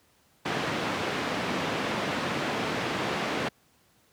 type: band-pass noise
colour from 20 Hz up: pink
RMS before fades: -30 dBFS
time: 0.45-3.49 s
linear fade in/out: 10 ms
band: 170 to 3100 Hz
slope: 12 dB/octave
effects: pink hiss -64 dBFS RMS until 4.12 s + high-pass 80 Hz 12 dB/octave